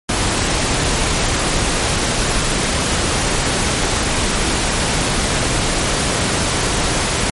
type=noise; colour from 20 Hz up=pink; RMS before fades=-17 dBFS; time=0.09-7.3 s; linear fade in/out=2 ms; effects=MP3 48 kbps